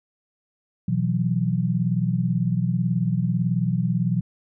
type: chord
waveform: sine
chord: B suspended fourth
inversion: none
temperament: equal with one note detuned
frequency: 123.47 / 164.81 / 182.98 Hz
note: B2 / E3 / F#3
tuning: 0 / 0 / -19 cents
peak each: -24 dBFS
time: 0.88-4.21 s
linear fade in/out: 5 ms
effects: none